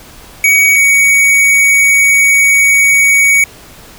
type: tone pair in turn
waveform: square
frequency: 2255 / 2245 Hz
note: C#7 / C#7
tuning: +29 / +21 cents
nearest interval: unison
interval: 8 cents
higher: first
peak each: -6 dBFS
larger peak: neither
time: 0.44-0.76 / 0.76-3.44 s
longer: second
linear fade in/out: 2 ms
effects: pink hiss -36 dBFS RMS until 3.98 s